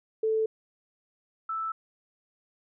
sine tone pair in turn, 440 / 1318.5 Hz, A4 / E6, 0 / 0 cents, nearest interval octave + perfect fifth, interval 1900 cents, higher second, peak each -23 / -29 dBFS, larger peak first, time 0.23-0.46 / 1.49-1.72 s, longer neither, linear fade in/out 5 ms, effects none

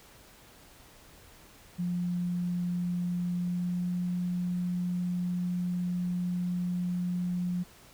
sine tone with pitch glide, 176.6 to 178.14 Hz, F3 to F3, +20 to +35 cents, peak -28 dBFS, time 1.78-7.64 s, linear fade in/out 20 ms, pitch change +15 cents, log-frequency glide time 3.3-3.93 s, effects pink hiss -55 dBFS RMS until 7.93 s

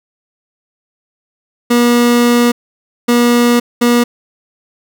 30% pulse tone bursts at uneven times, 240 Hz, B3, 49 cents flat, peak -5 dBFS, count 3, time 1.7-2.52 / 3.08-3.6 / 3.81-4.04 s, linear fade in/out 10 ms, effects none

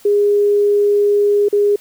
sine tone with dropouts, 410 Hz, G#4, 22 cents flat, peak -10 dBFS, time 0.05-1.76 s, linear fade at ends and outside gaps 5 ms, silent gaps 1.486-1.527 s, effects white hiss -46 dBFS RMS until 1.8 s

